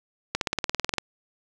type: accelerating click train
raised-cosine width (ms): 0.2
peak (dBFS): -7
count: 13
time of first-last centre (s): 0.35-0.983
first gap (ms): 62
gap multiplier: 0.97
effects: none